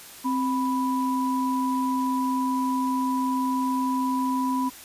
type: tone pair together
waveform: sine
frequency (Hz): 261.6 / 987.8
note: C4 / B5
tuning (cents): 0 / 0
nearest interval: octave + major seventh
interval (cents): 2300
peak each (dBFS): -24 / -26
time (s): 0.24-4.7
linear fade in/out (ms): 20
effects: white hiss -44 dBFS RMS until 4.84 s + resampled to 32000 Hz